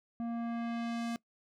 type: tone with low-pass filter sweep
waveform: square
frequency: 233.1 Hz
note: A#3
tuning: in tune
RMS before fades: -36 dBFS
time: 0.2-1.16 s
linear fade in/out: 0 ms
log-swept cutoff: 720 to 9800 Hz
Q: 0.7
effects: noise-tail reverb RT60 0.1 s tail -21 dB re dry